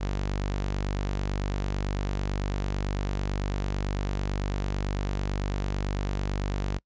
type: tone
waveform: sawtooth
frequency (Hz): 49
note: G1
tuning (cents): 0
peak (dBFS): -23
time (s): 0-6.79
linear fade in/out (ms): 20
effects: noise-tail reverb RT60 0.1 s tail -26 dB re dry + resampled to 16000 Hz